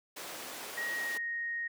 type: noise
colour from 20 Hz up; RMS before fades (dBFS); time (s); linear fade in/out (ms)
pink; -41; 0.16-1.18; 10
type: tone with pitch glide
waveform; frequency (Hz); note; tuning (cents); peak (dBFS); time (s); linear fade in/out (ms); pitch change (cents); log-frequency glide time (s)
sine; 1891 to 1867.1; A#6 to A#6; +24 to +2; -33; 0.77-1.68; 10; -22; 0.94-1.2
effects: high-pass 400 Hz 12 dB/octave